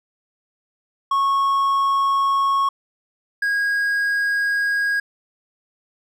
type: tone pair in turn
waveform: triangle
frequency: 1100 / 1639.6 Hz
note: C#6 / G#6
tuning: -14 / -23 cents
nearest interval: perfect fifth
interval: 691 cents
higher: second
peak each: -14 / -16 dBFS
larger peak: first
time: 1.11-2.69 / 3.42-5 s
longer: neither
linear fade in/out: 5 ms
effects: none